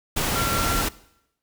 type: tone in noise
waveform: sine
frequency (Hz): 1366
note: F6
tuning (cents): -39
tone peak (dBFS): -25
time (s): 0.35-0.82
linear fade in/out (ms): 10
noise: pink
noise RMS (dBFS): -24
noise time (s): 0.16-0.89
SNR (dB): -4
effects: noise-tail reverb RT60 0.8 s tail -20 dB re dry